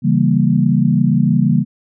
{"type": "chord", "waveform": "sine", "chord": "C# diminished seventh", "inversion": "none", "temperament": "equal", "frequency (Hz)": [138.59, 164.81, 196, 233.1], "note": ["C#3", "E3", "G3", "Bb3"], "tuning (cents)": [0, 0, 0, 0], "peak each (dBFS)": -16, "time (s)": [0.02, 1.65], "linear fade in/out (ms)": 50, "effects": []}